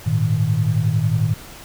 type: chord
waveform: sine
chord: Ab suspended second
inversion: none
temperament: equal with one note detuned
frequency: 103.83 / 114.87 / 155.56 Hz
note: Ab2 / Bb2 / Eb3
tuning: 0 / -25 / 0 cents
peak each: -21 / -19 / -20 dBFS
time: 0.06-1.34 s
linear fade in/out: 10 ms
effects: pink hiss -39 dBFS RMS until 1.64 s